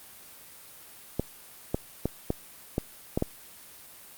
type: clicks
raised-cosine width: 2 ms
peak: -12 dBFS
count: 7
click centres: 1.196 / 1.745 / 2.056 / 2.304 / 2.781 / 3.175 / 3.224 s
effects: white hiss -49 dBFS RMS until 4.17 s + Opus 32 kbps